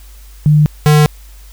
sine / square tone pair in turn, 150.5 / 150.5 Hz, D3 / D3, +43 / +43 cents, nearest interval unison, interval 0 cents, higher neither, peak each -5 / -6 dBFS, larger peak first, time 0.46-0.66 / 0.86-1.06 s, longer neither, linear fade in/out 0 ms, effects added 50 Hz sine -34 dBFS peak until 1.52 s + white hiss -45 dBFS RMS until 1.52 s

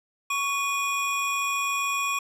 square tone pair together, 1116.3 / 2463 Hz, C#6 / D#7, +12 / -18 cents, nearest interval octave + major second, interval 1370 cents, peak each -28 dBFS, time 0.3-2.19 s, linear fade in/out 5 ms, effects low-pass 12000 Hz 12 dB/octave

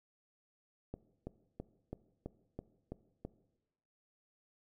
click train, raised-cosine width 2 ms, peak -28 dBFS, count 8, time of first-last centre 0.94-3.25 s, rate 3.03 Hz, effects noise-tail reverb RT60 1.0 s tail -18 dB re dry

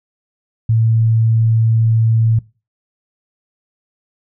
sine tone, 112.8 Hz, A2, 44 cents sharp, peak -10 dBFS, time 0.69-2.39 s, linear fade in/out 5 ms, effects noise-tail reverb RT60 0.3 s tail -21 dB re dry

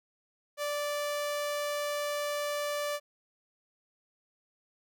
sawtooth tone, 585 Hz, D5, 7 cents flat, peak -27 dBFS, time 0.57-3 s, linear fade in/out 50 ms, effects none

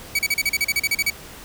sawtooth tone bursts, 2272 Hz, C#7, 42 cents sharp, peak -14 dBFS, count 13, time 0.15-1.102 s, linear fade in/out 5 ms, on 40 ms, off 36 ms, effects pink hiss -40 dBFS RMS until 1.44 s

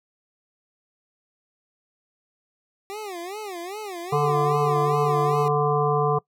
25% pulse tone with vibrato, 383.7 Hz, G4, 37 cents flat, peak -28 dBFS, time 2.9-5.48 s, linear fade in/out 0 ms, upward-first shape sine, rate 2.5 Hz, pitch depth 210 cents each way
harmonic tone, 146.83 Hz, D3, in tune, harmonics 1 / 3 / 5 / 7 / 8, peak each -24 / -22 / -26 / -27 / -28 dBFS, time 4.12-6.19 s, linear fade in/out 10 ms
effects noise-tail reverb RT60 0.1 s tail -22 dB re dry

